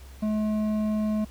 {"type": "tone with hard clipping", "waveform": "sine", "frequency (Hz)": 214, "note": "A3", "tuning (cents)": -48, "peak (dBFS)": -25, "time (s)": [0.22, 1.25], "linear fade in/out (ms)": 10, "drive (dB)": 8, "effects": ["added 66 Hz sine -43 dBFS peak until 1.3 s", "pink hiss -53 dBFS RMS until 1.3 s"]}